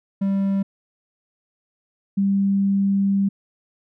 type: tone pair in turn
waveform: triangle / sine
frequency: 196 / 197.25 Hz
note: G3 / G3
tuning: 0 / +11 cents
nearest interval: unison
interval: 11 cents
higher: second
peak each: -16 dBFS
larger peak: neither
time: 0.21-0.63 / 2.17-3.29 s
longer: second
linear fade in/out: 10 ms
effects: none